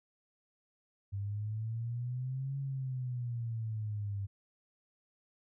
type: exponential two-way sweep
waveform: sine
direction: up then down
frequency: 98.2 to 138.59 to 98.2 Hz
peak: -34 dBFS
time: 1.12-4.27 s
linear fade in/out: 20 ms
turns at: 2.58 s
effects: none